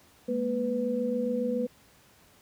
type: tone cluster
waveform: sine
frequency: 211.4 / 238.6 / 496.4 Hz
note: G#3 / A#3 / B4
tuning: +31 / +41 / +9 cents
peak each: -34 / -30 / -29 dBFS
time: 0.28-1.67 s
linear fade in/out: 10 ms
effects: pink hiss -59 dBFS RMS until 2.41 s + high-pass 60 Hz 12 dB/octave